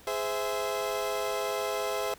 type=chord; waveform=30% pulse; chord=Ab augmented; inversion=none; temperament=equal with one note detuned; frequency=415.3 / 516.6 / 659.3 Hz; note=Ab4 / C5 / E5; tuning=0 / -22 / 0 cents; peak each=-31 dBFS; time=0.07-2.14 s; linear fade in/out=2 ms; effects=pink hiss -54 dBFS RMS until 2.18 s